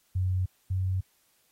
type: tone pair in turn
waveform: sine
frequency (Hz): 92.5 / 93.63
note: F#2 / F#2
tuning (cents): 0 / +21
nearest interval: unison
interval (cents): 21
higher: second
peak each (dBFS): -24 / -25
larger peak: first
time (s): 0.15-0.46 / 0.7-1.01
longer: neither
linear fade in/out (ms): 10
effects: white hiss -68 dBFS RMS until 1.51 s + AAC 48 kbps